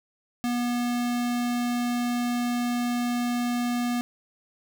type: tone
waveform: square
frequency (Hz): 242.1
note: B3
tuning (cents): -34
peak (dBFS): -25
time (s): 0.44-4.01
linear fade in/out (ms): 0
effects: none